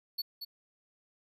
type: tone with echo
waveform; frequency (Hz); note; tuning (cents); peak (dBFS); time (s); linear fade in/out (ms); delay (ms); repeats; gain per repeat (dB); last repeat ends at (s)
square; 4435; C#8; 0; -32; 0.18-0.22; 10; 230; 1; -7; 0.45
effects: none